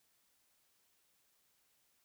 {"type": "silence", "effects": ["white hiss -75 dBFS RMS until 2.04 s"]}